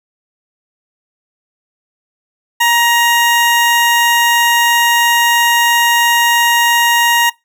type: tone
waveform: 20% pulse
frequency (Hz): 943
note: A#5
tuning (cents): +20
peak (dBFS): -4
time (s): 2.6-7.3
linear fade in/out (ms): 10
effects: noise-tail reverb RT60 0.2 s tail -21 dB re dry